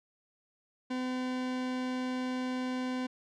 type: tone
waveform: 40% pulse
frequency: 254.4 Hz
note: C4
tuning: 48 cents flat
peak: -31 dBFS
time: 0.9-3.07 s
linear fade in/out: 10 ms
effects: low-pass 5000 Hz 12 dB/octave